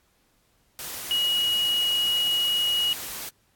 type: tone in noise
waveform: sine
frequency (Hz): 2900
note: F#7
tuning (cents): -35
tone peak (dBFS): -21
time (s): 1.11-2.93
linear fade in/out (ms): 0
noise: white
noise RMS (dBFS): -35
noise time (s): 0.79-3.29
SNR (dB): +11
effects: pink hiss -66 dBFS RMS until 3.55 s + AAC 64 kbps